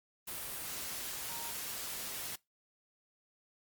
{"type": "tone in noise", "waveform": "sine", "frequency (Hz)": 932.3, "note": "A#5", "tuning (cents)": 0, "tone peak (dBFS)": -48, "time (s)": [1.29, 1.52], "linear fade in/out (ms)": 10, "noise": "white", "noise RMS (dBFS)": -41, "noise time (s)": [0.27, 2.36], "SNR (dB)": -10, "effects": ["noise-tail reverb RT60 0.2 s tail -23 dB re dry", "Opus 32 kbps"]}